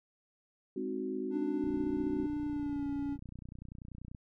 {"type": "chord", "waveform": "sine", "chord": "Ab dominant seventh", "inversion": "none", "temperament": "equal", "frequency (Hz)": [207.7, 261.6, 311.1, 370], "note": ["Ab3", "C4", "Eb4", "Gb4"], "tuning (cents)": [0, 0, 0, 0], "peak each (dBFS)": [-42, -38, -42, -37], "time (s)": [0.76, 2.26], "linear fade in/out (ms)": 5}
{"type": "tone with pitch glide", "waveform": "triangle", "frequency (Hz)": [295.5, 283], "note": ["D4", "C#4"], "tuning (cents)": [11, 36], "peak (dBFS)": -31, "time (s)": [1.3, 3.18], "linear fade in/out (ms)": 50, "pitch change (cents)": -75, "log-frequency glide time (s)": [2.45, 2.87]}
{"type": "click train", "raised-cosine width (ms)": 5, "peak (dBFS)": -34, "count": 77, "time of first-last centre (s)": [1.64, 4.148], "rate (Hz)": 30.3}
{"effects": []}